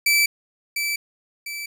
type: tone with echo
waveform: sawtooth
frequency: 2318 Hz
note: D7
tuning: 23 cents flat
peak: -12 dBFS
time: 0.06-0.26 s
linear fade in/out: 5 ms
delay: 700 ms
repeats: 2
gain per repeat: -7 dB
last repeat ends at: 1.66 s
effects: none